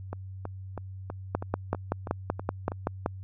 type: two click trains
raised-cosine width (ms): 1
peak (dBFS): -21 / -12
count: 9 / 10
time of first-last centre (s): 0.13-2.719 / 1.35-3.061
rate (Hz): 3.09 / 5.26
effects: added 95 Hz sine -38 dBFS peak until 3.23 s